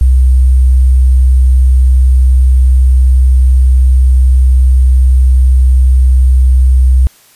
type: tone with sample-and-hold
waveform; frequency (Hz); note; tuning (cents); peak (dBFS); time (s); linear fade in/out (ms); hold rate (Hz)
sine; 64.1; C2; -35; -3; 0.01-7.07; 0; 8820
effects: white hiss -44 dBFS RMS until 7.35 s + resampled to 32000 Hz